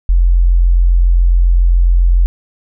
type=tone; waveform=sine; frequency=43.65 Hz; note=F1; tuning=in tune; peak=-6 dBFS; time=0.09-2.26 s; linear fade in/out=0 ms; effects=none